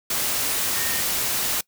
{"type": "tone in noise", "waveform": "sine", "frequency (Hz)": 1841, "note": "A#6", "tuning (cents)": -22, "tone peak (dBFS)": -33, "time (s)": [0.76, 1], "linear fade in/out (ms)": 5, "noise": "white", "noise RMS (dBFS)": -24, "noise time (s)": [0.1, 1.61], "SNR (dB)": -12, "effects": ["noise-tail reverb RT60 0.1 s tail -23 dB re dry"]}